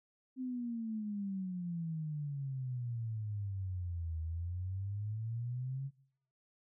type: exponential two-way sweep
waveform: sine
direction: down then up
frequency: 261.6 to 79.5 to 139.3 Hz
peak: -36 dBFS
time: 0.36-5.91 s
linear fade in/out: 50 ms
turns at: 4.2 s
effects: noise-tail reverb RT60 0.8 s tail -23 dB re dry